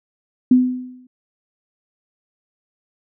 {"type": "tone with exponential decay", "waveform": "sine", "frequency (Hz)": 252.3, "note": "B3", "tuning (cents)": 37, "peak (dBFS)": -6, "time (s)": [0.51, 1.07], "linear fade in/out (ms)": 5, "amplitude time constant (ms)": 120, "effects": []}